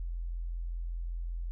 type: tone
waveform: sine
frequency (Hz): 42.6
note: F1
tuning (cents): -42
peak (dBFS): -33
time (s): 0-1.51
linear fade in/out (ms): 0
effects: none